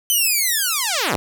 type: linear sweep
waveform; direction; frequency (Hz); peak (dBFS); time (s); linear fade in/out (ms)
5% pulse; down; 3073 to 58.27; -7; 0.1-1.16; 0
effects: none